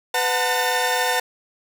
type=tone cluster; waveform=sawtooth; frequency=500 / 734 / 897 / 1806 Hz; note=B4 / F#5 / A5 / A6; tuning=+21 / -14 / +33 / +45 cents; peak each=-21 dBFS; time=0.14-1.2 s; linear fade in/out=5 ms; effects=none